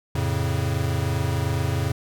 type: chord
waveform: square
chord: F augmented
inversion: none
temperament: equal with one note detuned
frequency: 87.31 / 110 / 137.32 Hz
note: F2 / A2 / C#3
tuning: 0 / 0 / -16 cents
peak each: -27 dBFS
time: 0.15-1.92 s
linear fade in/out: 5 ms
effects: none